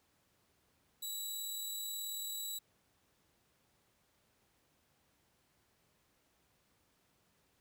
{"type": "tone with amplitude modulation", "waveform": "15% pulse", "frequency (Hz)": 3913, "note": "B7", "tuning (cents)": -17, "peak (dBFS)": -31, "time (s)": [1.02, 2.59], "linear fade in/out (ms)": 10, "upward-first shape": "sine", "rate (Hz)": 38.4, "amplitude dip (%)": 25, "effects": ["pink hiss -74 dBFS RMS until 7.6 s", "high-pass 60 Hz 12 dB/octave"]}